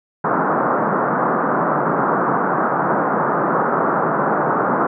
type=band-pass noise; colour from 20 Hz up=white; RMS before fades=-18 dBFS; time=0.24-4.87 s; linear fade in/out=5 ms; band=140 to 1400 Hz; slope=48 dB/octave; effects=none